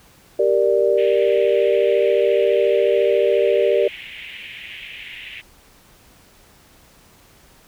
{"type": "chord", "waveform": "sine", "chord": "G minor", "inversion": "none", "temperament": "equal with one note detuned", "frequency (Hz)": [392, 466.2, 589], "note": ["G4", "Bb4", "D5"], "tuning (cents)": [0, 0, 5], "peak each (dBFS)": -18, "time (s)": [0.39, 3.88], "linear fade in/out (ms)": 5}
{"type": "band-pass noise", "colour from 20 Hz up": "pink", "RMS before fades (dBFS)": -36, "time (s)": [0.97, 5.42], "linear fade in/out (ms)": 20, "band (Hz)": [2000, 3100], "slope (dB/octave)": 48}
{"effects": ["pink hiss -51 dBFS RMS until 7.67 s"]}